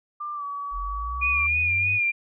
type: tone with pitch glide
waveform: sine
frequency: 1190 to 1138.9 Hz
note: D6 to C#6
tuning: +22 to +46 cents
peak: -29 dBFS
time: 0.2-1.47 s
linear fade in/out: 10 ms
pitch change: -76 cents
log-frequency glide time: 0.34-0.44 s
type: linear sweep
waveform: sine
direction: up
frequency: 39 to 103.83 Hz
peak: -30 dBFS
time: 0.71-2 s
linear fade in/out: 50 ms
type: tone with vibrato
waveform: sine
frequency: 2429 Hz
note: D#7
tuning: 42 cents flat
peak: -20 dBFS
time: 1.21-2.12 s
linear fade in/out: 20 ms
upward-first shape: sine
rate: 3.2 Hz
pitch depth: 38 cents each way
effects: none